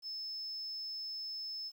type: tone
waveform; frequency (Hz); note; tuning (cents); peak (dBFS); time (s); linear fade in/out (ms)
sine; 5240; E8; -11; -38; 0.02-1.72; 50
effects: tanh soft clip ceiling -35 dBFS + 11-bit